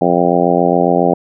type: harmonic tone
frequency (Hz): 87.31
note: F2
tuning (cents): 0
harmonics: 2 / 3 / 4 / 5 / 6 / 7 / 8 / 9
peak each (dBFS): -18 / -18 / -18 / -18 / -18 / -18 / -18 / -18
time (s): 0.01-1.14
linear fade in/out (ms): 5
effects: none